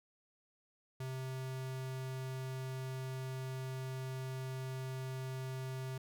square tone, 130.81 Hz, C3, in tune, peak -40 dBFS, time 1-5.98 s, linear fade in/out 5 ms, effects none

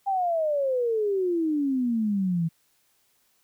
sine exponential sweep, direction down, 803 to 160.4 Hz, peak -22 dBFS, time 0.06-2.49 s, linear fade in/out 20 ms, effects white hiss -67 dBFS RMS until 3.43 s

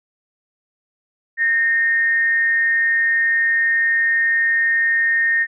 sine tone with frequency modulation, 1838 Hz, A#6, 25 cents flat, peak -14 dBFS, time 1.37-5.47 s, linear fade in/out 50 ms, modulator 242 Hz, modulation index 0.24, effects none

